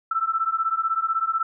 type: beating tone pair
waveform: sine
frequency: 1318.5 / 1334.5 Hz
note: E6 / E6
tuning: 0 / +21 cents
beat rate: 16 Hz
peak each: -24 / -24 dBFS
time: 0.11-1.43 s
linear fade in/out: 5 ms
effects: none